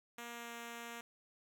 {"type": "tone with pitch glide", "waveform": "5% pulse", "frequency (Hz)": [236.5, 234.5], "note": ["A#3", "A#3"], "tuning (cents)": [25, 11], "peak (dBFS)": -34, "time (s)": [0.18, 1.01], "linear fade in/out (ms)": 2, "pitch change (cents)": -14, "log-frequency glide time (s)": [0.31, 0.52], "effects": []}